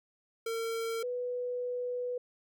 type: tone pair in turn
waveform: square / sine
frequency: 455.5 / 493.3 Hz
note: A#4 / B4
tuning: -40 / -2 cents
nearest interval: minor second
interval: 138 cents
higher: second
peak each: -33 / -32 dBFS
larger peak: second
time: 0.46-1.03 / 1.03-2.18 s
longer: second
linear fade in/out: 5 ms
effects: none